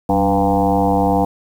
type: tone with frequency modulation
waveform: sine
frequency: 493.9 Hz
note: B4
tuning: in tune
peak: -12 dBFS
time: 0.09-1.25 s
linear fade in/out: 5 ms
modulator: 102 Hz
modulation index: 3.8
effects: 7-bit